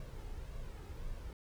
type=noise with flanger; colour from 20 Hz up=brown; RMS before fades=-44 dBFS; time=0-1.33 s; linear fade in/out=2 ms; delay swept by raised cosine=1.8 to 2.41 ms; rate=1.8 Hz; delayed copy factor=+0.5; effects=none